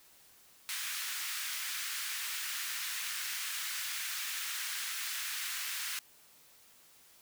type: high-pass noise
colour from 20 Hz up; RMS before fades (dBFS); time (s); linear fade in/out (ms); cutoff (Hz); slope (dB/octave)
pink; -38; 0.69-5.99; 0; 1500; 24
effects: white hiss -61 dBFS RMS until 7.21 s